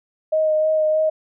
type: tone with vibrato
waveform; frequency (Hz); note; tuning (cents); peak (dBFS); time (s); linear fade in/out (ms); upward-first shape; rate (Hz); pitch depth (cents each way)
sine; 623; D#5; +2; -15; 0.32-1.1; 10; sine; 3.2; 15
effects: none